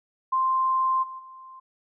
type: tone with level steps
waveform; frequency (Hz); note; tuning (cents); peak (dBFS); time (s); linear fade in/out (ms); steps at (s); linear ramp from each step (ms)
sine; 1046.5; C6; 0; -20 / -35 / -42; 0.32-1.6; 10; 1.02 / 1.18; 20
effects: none